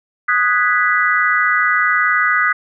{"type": "chord", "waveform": "sine", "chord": "G# minor seventh", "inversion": "second", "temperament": "equal", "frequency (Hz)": [1244.5, 1480, 1661.2, 1975.5], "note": ["D#6", "F#6", "G#6", "B6"], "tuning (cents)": [0, 0, 0, 0], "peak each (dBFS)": [-17, -17, -21, -17], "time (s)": [0.28, 2.53], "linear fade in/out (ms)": 10, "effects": []}